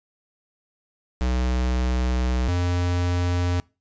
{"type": "tone pair in turn", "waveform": "square", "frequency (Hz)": [62.4, 88.55], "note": ["B1", "F2"], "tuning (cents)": [19, 24], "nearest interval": "tritone", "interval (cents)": 605, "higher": "second", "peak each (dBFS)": -21, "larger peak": "neither", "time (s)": [[1.21, 2.48], [2.48, 3.6]], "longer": "first", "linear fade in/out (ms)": 0, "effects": ["noise-tail reverb RT60 0.3 s tail -25 dB re dry", "resampled to 16000 Hz"]}